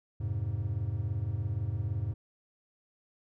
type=chord; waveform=triangle; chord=F minor; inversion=none; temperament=just; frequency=87.31 / 104.77 / 130.96 Hz; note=F2 / Ab2 / C3; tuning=0 / +16 / +2 cents; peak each=-34 / -30 / -36 dBFS; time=0.2-2.14 s; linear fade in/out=10 ms; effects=none